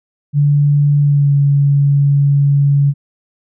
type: tone with pitch glide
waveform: sine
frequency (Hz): 144.8 to 141.57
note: D3 to C#3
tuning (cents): -24 to +37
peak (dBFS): -8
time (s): 0.33-2.94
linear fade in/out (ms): 50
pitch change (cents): -39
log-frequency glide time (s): 1-1.33
effects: none